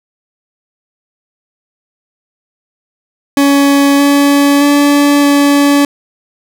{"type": "tone with pitch steps", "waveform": "40% pulse", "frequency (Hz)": [280.8, 283.7, 287.4, 285.2], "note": ["C#4", "C#4", "D4", "C#4"], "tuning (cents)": [22, 40, -37, 49], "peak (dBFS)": -5, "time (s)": [3.37, 5.85], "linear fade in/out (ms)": 2, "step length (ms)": 620, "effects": []}